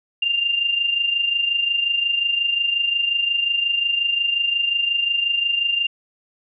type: tone with amplitude modulation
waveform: sine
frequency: 2794 Hz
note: F7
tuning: in tune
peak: -15 dBFS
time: 0.22-5.87 s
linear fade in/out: 5 ms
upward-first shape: sine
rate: 25.6 Hz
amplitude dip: 60%
effects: none